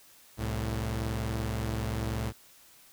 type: tone pair together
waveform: sawtooth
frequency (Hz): 65.41 / 110.01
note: C2 / A2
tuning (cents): 0 / 0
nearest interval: major sixth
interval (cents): 900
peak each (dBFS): -30 / -28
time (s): 0.37-2.33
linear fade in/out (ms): 50
effects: white hiss -57 dBFS RMS until 2.92 s